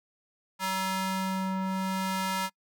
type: ring-modulated tone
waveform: sawtooth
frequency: 379.5 Hz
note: F#4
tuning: 44 cents sharp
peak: -21 dBFS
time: 0.59-2.5 s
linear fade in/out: 50 ms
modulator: 569 Hz
effects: noise-tail reverb RT60 0.1 s tail -26 dB re dry